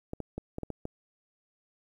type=clicks; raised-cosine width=2 ms; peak=-22 dBFS; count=7; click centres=0.134 / 0.203 / 0.38 / 0.584 / 0.633 / 0.703 / 0.854 s; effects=10-bit